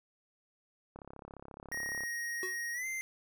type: click train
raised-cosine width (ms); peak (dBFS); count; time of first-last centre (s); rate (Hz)
1; -33; 38; 0.96-2.036; 34.4
type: tone with pitch glide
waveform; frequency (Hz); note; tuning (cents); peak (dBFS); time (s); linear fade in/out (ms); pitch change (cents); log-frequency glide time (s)
square; 1878 to 2084; A#6 to C7; +12 to -7; -36; 1.72-3.01; 0; +181; 2.73-2.86
type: tone with exponential decay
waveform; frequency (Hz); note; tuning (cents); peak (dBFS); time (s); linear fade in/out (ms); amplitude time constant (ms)
square; 370; F#4; 0; -36; 2.43-2.61; 1; 37
effects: none